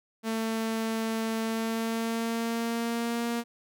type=tone with pitch glide; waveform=sawtooth; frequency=223.7 to 235 Hz; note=A3 to A#3; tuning=+29 to +14 cents; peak=-24 dBFS; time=0.23-3.44 s; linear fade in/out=50 ms; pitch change=+85 cents; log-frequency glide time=1.42-3.27 s; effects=none